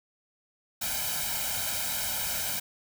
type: noise with comb filter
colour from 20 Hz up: white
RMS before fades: -31 dBFS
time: 0.81-2.6 s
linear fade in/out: 10 ms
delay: 1.3 ms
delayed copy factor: +0.9
effects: none